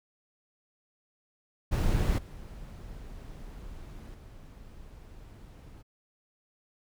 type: noise with level steps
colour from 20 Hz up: brown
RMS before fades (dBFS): -26 / -44 / -48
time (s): 1.71-5.83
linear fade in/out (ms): 20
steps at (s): 2.18 / 4.14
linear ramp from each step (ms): 5
effects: none